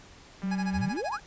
click train, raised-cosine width 0.5 ms, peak -32 dBFS, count 109, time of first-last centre 0.42-0.965 s, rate 198 Hz
sine tone, 190 Hz, F#3, 46 cents sharp, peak -27 dBFS, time 0.43-0.89 s, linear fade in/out 10 ms
25% pulse tone with tremolo, 830.6 Hz, G#5, in tune, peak -28 dBFS, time 0.51-1.2 s, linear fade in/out 5 ms, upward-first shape sine, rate 13 Hz, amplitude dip 100%
sine exponential sweep, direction up, 55 to 1760 Hz, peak -30 dBFS, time 0.72-1.2 s, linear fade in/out 50 ms
effects pink hiss -52 dBFS RMS until 1.26 s + resampled to 16000 Hz

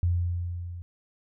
sine tone with level ramp, 87.31 Hz, F2, in tune, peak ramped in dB -20 to -36 dBFS, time 0.03-0.82 s, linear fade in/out 0 ms, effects none

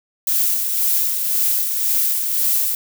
violet noise with tremolo, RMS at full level -17 dBFS, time 0.27-2.75 s, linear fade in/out 2 ms, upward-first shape sine, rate 1.9 Hz, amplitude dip 40%, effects none

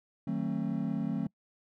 triangle chord, D# diminished seventh, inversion none, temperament just, 155.56 / 186.68 / 224 / 268.8 Hz, D#3 / F#3 / A3 / C4, 0 / +16 / +31 / +47 cents, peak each -35 / -33 / -32 / -34 dBFS, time 0.27-1.27 s, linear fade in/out 5 ms, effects noise-tail reverb RT60 0.1 s tail -26 dB re dry

